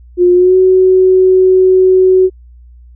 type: tone with pitch glide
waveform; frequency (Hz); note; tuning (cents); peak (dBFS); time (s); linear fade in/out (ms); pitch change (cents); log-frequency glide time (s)
sine; 356.3 to 373.2; F4 to F#4; +35 to +15; -4; 0.17-2.3; 50; +80; 0.34-0.56
effects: added 60 Hz sine -35 dBFS peak until 2.95 s